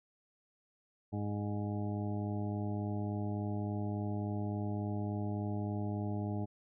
harmonic tone with a mistuned harmonic, 103.5 Hz, G#2, 5 cents flat, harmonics 1 / 2 / 3 / 4 / 6 / 7 / 8, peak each -36 / -39 / -42 / -47 / -48 / -49 / -50 dBFS, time 1.12-6.46 s, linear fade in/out 20 ms, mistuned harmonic 6, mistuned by -24 cents, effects none

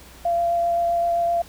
sine tone with vibrato, 686 Hz, F5, 31 cents flat, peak -18 dBFS, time 0.25-1.42 s, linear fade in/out 5 ms, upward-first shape sine, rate 7.7 Hz, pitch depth 9 cents each way, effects added 60 Hz sine -46 dBFS peak until 1.48 s + pink hiss -46 dBFS RMS until 1.48 s

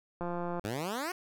click train, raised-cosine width 1 ms, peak -23 dBFS, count 68, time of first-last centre 0.21-0.595 s, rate 174 Hz
10% pulse exponential sweep, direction up, 96.1 to 380 Hz, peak -25 dBFS, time 0.64-1.12 s, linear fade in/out 5 ms
effects none

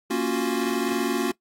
square chord, Gb major seventh, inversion first, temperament equal, 233.1 / 277.2 / 349.2 / 370 Hz, Bb3 / Db4 / F4 / Gb4, 0 / 0 / 0 / 0 cents, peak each -29 dBFS, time 0.1-1.32 s, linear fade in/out 10 ms, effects noise-tail reverb RT60 0.1 s tail -20 dB re dry + AAC 48 kbps

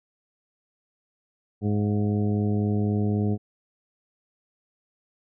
harmonic tone with a mistuned harmonic, 103.83 Hz, G#2, in tune, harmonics 1 / 2 / 3 / 4 / 5 / 6 / 7, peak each -24 / -25 / -32 / -32 / -42 / -45 / -41 dBFS, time 1.61-3.38 s, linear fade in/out 50 ms, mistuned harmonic 6, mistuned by +53 cents, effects none

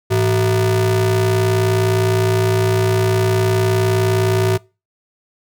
square ring-modulated tone, 135.9 Hz, C#3, 34 cents flat, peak -11 dBFS, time 0.1-4.58 s, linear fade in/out 20 ms, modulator 242 Hz, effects noise-tail reverb RT60 0.3 s tail -24 dB re dry

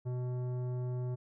sine tone with tanh clipping, 124.8 Hz, B2, 19 cents sharp, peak -35 dBFS, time 0.05-1.16 s, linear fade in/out 20 ms, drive 13 dB, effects none

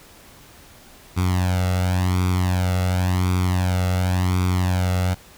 sawtooth tone with flanger, 91.3 Hz, F#2, 23 cents flat, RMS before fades -20 dBFS, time 1.16-5.15 s, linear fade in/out 20 ms, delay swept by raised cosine 0.85 to 1.48 ms, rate 0.92 Hz, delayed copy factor +0.8, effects pink hiss -47 dBFS RMS until 5.37 s

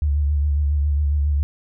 sine tone with vibrato, 72.8 Hz, D2, 15 cents flat, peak -16 dBFS, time 0.02-1.43 s, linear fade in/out 0 ms, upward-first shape triangle, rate 7.3 Hz, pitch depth 62 cents each way, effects none

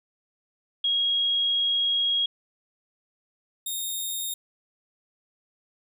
sine / 10% pulse tone pair in turn, 3288 / 3691 Hz, G#7 / A#7, -18 / -18 cents, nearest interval major second, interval 200 cents, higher second, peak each -21 dBFS, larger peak neither, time 0.84-2.26 / 3.66-4.34 s, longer first, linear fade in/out 5 ms, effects none

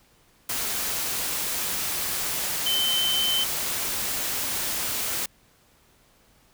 sine tone in noise, 3076 Hz, G7, 33 cents flat, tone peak -22 dBFS, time 2.66-3.44 s, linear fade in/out 5 ms, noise white, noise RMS -28 dBFS, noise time 0.49-5.26 s, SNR +3 dB, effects pink hiss -60 dBFS RMS until 6.53 s

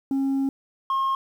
sine tone pair in turn, 271.5 / 1074.5 Hz, C#4 / C6, -36 / +46 cents, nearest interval 2 octaves, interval 2382 cents, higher second, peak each -18 dBFS, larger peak neither, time 0.11-0.49 / 0.9-1.15 s, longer first, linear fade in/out 2 ms, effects tanh soft clip ceiling -20 dBFS + 9-bit

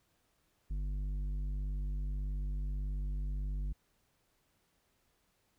sine tone with tanh clipping, 49.18 Hz, G1, 6 cents sharp, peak -35 dBFS, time 0.7-3.73 s, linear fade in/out 10 ms, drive 9 dB, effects pink hiss -75 dBFS RMS until 5.58 s

